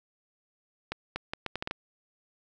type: accelerating click train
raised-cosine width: 0.3 ms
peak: -16 dBFS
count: 8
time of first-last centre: 0.92-1.711 s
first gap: 240 ms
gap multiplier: 0.73
effects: none